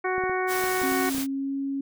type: harmonic tone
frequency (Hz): 370.7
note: F#4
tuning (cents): +3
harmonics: 1 / 2 / 3 / 4 / 5 / 6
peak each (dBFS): -27 / -30 / -32 / -33 / -34 / -35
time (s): 0.04-1.1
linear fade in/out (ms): 10
type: clicks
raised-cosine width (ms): 2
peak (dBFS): -26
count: 8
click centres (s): 0.181 / 0.238 / 0.296 / 0.64 / 0.817 / 0.919 / 1.149 / 1.182
type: noise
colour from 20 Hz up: white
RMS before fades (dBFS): -33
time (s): 0.47-1.27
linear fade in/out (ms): 50
type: tone with pitch glide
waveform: sine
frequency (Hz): 270 to 274.9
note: C#4 to C#4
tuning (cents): -45 to -14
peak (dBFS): -26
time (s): 0.83-1.81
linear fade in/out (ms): 5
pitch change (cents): +31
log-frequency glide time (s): 1.12-1.55
effects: none